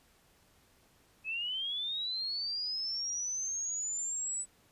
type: linear sweep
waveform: sine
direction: up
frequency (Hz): 2545 to 7980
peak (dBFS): -33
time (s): 1.24-4.46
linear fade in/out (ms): 50
effects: pink hiss -66 dBFS RMS until 4.71 s + resampled to 32000 Hz